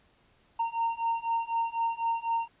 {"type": "beating tone pair", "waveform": "triangle", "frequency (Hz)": [918, 922], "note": ["A#5", "A#5"], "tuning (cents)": [-27, -19], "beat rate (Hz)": 4, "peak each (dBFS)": [-29, -28], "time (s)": [0.59, 2.48], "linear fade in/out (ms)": 10, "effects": ["pink hiss -65 dBFS RMS until 2.6 s", "resampled to 8000 Hz"]}